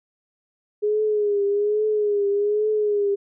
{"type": "tone with vibrato", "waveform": "sine", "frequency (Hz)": 415.3, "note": "G#4", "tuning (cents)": 0, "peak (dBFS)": -18, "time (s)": [0.82, 3.16], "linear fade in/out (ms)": 20, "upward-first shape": "triangle", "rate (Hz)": 1.2, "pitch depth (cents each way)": 67, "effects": []}